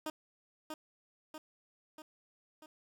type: tone with echo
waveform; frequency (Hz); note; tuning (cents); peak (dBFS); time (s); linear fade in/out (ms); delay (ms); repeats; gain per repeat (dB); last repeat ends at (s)
15% pulse; 310; D#4; -6; -30; 0.06-0.1; 2; 640; 4; -4; 2.66
effects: none